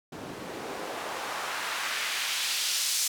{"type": "noise with band-pass filter sweep", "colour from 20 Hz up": "white", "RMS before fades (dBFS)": -32, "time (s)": [0.12, 3.08], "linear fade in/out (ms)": 5, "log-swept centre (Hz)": [240, 6300], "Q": 1, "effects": []}